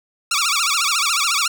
10% pulse tone with vibrato, 1250 Hz, D#6, 8 cents sharp, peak -8 dBFS, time 0.31-1.48 s, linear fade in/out 5 ms, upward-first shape sine, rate 14 Hz, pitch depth 200 cents each way, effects none

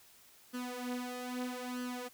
sawtooth tone with flanger, 248.7 Hz, B3, 12 cents sharp, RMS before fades -40 dBFS, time 0.53-2.09 s, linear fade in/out 20 ms, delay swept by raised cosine 0.65 to 5.65 ms, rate 0.78 Hz, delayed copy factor +0.75, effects white hiss -61 dBFS RMS until 2.13 s

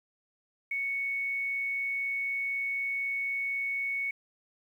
sine tone, 2219 Hz, C#7, 1 cent sharp, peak -29 dBFS, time 0.71-4.11 s, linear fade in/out 5 ms, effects 10-bit

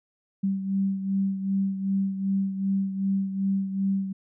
sine beating tone pair, 194.1 / 196.7 Hz, G3 / G3, -17 / +6 cents, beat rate 2.6 Hz, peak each -24 / -31 dBFS, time 0.43-4.13 s, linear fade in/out 10 ms, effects none

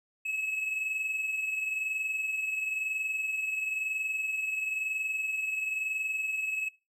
triangle tone pair together, 2579 / 2600 Hz, E7 / E7, -39 / -24 cents, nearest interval unison, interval 15 cents, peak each -29 / -38 dBFS, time 0.25-6.69 s, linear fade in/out 10 ms, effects noise-tail reverb RT60 0.3 s tail -22 dB re dry

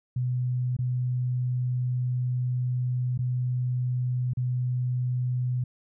sine tone with dropouts, 125.1 Hz, B2, 23 cents sharp, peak -24 dBFS, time 0.16-5.64 s, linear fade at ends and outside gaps 5 ms, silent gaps 0.767-0.788 / 3.177-3.189 / 4.335-4.371 s, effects none

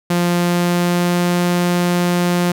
sawtooth tone with pitch glide, 174.61 to 176.13 Hz, F3 to F3, 0 to +15 cents, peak -10 dBFS, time 0.1-2.52 s, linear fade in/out 5 ms, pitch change +15 cents, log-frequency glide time 0.32-1.39 s, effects none

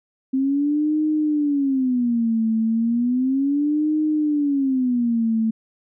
sine tone with vibrato, 261.6 Hz, C4, in tune, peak -17 dBFS, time 0.33-5.51 s, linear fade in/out 10 ms, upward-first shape sine, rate 0.34 Hz, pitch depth 280 cents each way, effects none

